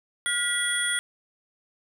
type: tone cluster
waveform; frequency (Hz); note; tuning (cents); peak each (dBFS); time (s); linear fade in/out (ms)
sine; 1435 / 1951 / 3341 / 9180; F6 / B6 / G#7 / D9; +47 / -22 / +10 / -40; -29; 0.26-0.99; 0
effects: 8-bit